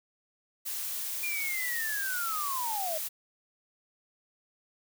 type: noise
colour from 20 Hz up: blue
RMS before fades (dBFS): -35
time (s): 0.65-3.09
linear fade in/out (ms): 20
type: linear sweep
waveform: sine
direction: down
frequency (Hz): 2425 to 607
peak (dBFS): -32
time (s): 1.23-2.98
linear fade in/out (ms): 5
effects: none